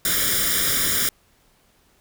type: noise with comb filter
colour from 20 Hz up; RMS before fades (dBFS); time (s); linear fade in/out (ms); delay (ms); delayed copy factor
white; -21; 0.05-1.09; 2; 0.57; +0.9
effects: pink hiss -60 dBFS RMS until 2 s